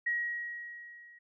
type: tone with level ramp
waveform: sine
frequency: 1900 Hz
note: A#6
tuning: 33 cents sharp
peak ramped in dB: -27 to -53 dBFS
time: 0.06-1.19 s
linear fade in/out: 10 ms
effects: none